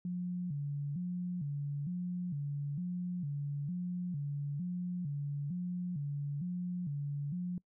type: tone with vibrato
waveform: sine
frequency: 160 Hz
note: D#3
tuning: 49 cents sharp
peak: -34 dBFS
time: 0.05-7.58 s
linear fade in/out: 2 ms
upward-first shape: square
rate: 1.1 Hz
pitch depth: 190 cents each way
effects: noise-tail reverb RT60 0.1 s tail -24 dB re dry